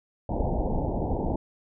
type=low-pass noise; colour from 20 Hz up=pink; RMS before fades=-27 dBFS; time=0.29-1.36 s; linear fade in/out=5 ms; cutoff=900 Hz; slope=96 dB/octave; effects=none